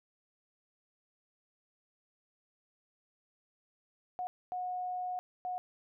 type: tone bursts at uneven times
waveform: sine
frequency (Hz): 728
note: F#5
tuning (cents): -28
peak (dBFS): -34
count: 3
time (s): 4.19-4.27 / 4.52-5.19 / 5.45-5.58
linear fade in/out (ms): 0
effects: none

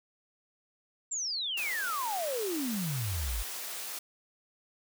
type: exponential sweep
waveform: sine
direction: down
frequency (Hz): 7570 to 47.5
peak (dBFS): -31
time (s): 1.11-3.43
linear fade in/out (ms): 10
type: high-pass noise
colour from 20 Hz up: white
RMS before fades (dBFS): -39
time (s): 1.57-3.99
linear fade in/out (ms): 5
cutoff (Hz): 400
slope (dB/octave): 12
effects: none

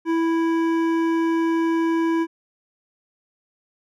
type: tone with hard clipping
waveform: sine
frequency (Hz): 329.6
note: E4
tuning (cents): 0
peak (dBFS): -20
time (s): 0.05-2.27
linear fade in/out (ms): 50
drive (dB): 12
effects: none

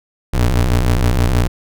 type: ring-modulated tone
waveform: 35% pulse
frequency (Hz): 61.74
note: B1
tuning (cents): 0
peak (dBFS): -7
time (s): 0.33-1.48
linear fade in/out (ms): 10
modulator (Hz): 27.7
effects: none

